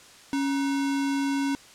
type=tone with sample-and-hold; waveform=sine; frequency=277.2 Hz; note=C#4; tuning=in tune; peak=-23 dBFS; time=0.33-1.55 s; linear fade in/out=0 ms; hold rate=1225 Hz; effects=white hiss -50 dBFS RMS until 1.74 s + low-pass 8000 Hz 12 dB/octave